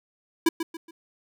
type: tone with echo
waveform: square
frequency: 329.6 Hz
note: E4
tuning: in tune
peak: -17 dBFS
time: 0.46-0.49 s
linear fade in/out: 5 ms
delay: 140 ms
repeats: 3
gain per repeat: -9 dB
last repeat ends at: 0.91 s
effects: none